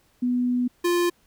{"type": "tone pair in turn", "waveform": ["sine", "square"], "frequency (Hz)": [246.9, 349.2], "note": ["B3", "F4"], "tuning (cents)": [0, 0], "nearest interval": "tritone", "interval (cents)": 600, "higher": "second", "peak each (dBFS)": -20, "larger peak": "neither", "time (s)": [[0.22, 0.68], [0.84, 1.1]], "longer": "first", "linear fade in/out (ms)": 10, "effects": ["pink hiss -63 dBFS RMS until 1.26 s"]}